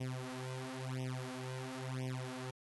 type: tone with flanger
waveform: sawtooth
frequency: 129.1 Hz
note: C3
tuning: 23 cents flat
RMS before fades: -42 dBFS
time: 0-2.51 s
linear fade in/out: 10 ms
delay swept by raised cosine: 0.34 to 5.74 ms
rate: 0.98 Hz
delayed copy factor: +1
effects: AAC 32 kbps